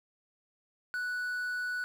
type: tone with quantisation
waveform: triangle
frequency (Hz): 1479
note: F#6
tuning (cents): -1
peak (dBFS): -30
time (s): 0.94-1.84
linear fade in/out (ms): 0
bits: 9
effects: none